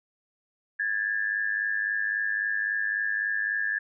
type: tone pair together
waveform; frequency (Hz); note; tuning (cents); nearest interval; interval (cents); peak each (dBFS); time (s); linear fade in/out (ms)
sine; 1651 / 1754.7; G#6 / A6; -11 / -5; minor second; 106; -28; 0.79-3.79; 10
effects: none